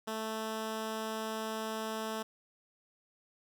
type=tone; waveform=10% pulse; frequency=220 Hz; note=A3; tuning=in tune; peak=-27 dBFS; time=0.07-2.23 s; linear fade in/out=10 ms; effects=none